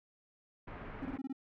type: low-pass noise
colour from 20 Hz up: pink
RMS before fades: -46 dBFS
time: 0.67-1.18 s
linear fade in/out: 10 ms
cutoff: 2100 Hz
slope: 24 dB/octave
type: tone bursts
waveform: triangle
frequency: 268.3 Hz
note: C4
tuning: 44 cents sharp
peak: -34 dBFS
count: 6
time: 1.02-1.328 s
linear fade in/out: 5 ms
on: 33 ms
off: 22 ms
effects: none